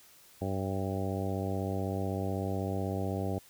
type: harmonic tone with a mistuned harmonic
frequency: 96 Hz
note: G2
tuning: 36 cents flat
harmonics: 1 / 2 / 3 / 4 / 5 / 6 / 7 / 8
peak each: -34 / -37 / -39 / -40 / -41 / -42 / -42 / -43 dBFS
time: 0.41-3.39 s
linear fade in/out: 10 ms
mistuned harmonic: 8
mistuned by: +50 cents
effects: white hiss -58 dBFS RMS until 3.49 s